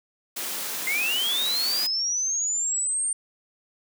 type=high-pass noise; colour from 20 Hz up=white; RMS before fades=-31 dBFS; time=0.36-1.87 s; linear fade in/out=10 ms; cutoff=190 Hz; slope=24 dB/octave
type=linear sweep; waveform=sine; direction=up; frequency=2067 to 8850 Hz; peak=-23 dBFS; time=0.87-3.13 s; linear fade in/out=2 ms
effects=none